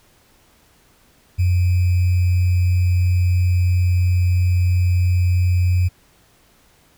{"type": "tone with sample-and-hold", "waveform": "sine", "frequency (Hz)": 89.7, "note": "F2", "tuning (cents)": 47, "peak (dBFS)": -13, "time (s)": [1.38, 5.89], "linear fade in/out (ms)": 20, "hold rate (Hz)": 2450, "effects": ["pink hiss -55 dBFS RMS until 6.97 s"]}